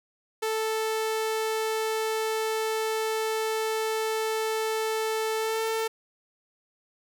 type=tone with pitch glide; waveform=sawtooth; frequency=440 to 445.9 Hz; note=A4 to A4; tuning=0 to +23 cents; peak=-22 dBFS; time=0.42-5.88 s; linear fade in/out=10 ms; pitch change=+23 cents; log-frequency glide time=5.37-5.62 s; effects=none